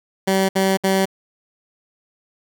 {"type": "tone bursts", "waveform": "15% pulse", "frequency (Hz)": 192, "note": "G3", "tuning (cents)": -36, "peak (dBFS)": -9, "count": 3, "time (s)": [0.27, 1.056], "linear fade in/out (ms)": 10, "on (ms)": 220, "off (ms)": 63, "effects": []}